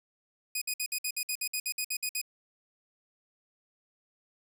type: tone bursts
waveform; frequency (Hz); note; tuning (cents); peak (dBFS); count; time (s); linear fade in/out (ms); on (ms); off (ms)
10% pulse; 2483; D#7; -4; -21; 14; 0.55-2.215; 5; 66; 57
effects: none